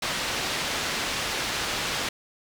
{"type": "low-pass noise", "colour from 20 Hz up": "white", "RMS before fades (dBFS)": -29, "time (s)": [0.02, 2.09], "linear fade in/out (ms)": 5, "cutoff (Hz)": 4300, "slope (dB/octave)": 12, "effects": []}